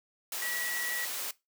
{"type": "tone in noise", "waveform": "sine", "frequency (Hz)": 1934, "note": "B6", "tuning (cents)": -37, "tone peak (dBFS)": -34, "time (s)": [0.42, 1.05], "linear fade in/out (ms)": 2, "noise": "white", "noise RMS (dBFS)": -36, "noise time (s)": [0.32, 1.31], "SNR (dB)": -1, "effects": ["noise-tail reverb RT60 0.2 s tail -19 dB re dry", "high-pass 400 Hz 12 dB/octave"]}